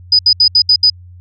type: tone bursts at uneven times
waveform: sine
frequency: 4978 Hz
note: D#8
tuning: in tune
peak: -5 dBFS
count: 6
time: 0.12-0.19 / 0.26-0.33 / 0.4-0.48 / 0.55-0.62 / 0.69-0.76 / 0.83-0.9 s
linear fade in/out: 5 ms
effects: added 89 Hz sine -34 dBFS peak until 1.2 s